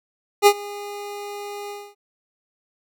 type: tone with ADSR envelope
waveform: 25% pulse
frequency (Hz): 408.7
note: G#4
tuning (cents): -28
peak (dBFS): -4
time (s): 0.42-1.95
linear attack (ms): 45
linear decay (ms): 64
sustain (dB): -23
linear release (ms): 250
effects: none